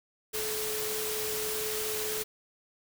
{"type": "tone in noise", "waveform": "sine", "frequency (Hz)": 430.8, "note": "A4", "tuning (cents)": -37, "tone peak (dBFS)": -35, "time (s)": [0.33, 2.24], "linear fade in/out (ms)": 20, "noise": "white", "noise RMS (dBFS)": -34, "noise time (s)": [0.33, 2.24], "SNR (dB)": -4, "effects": []}